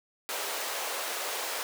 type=high-pass noise; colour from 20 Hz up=pink; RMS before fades=-34 dBFS; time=0.29-1.63 s; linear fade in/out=0 ms; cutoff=460 Hz; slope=24 dB/octave; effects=none